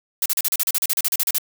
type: noise bursts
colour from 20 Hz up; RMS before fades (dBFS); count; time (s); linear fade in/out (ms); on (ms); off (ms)
blue; -20; 16; 0.22-1.383; 2; 38; 37
effects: none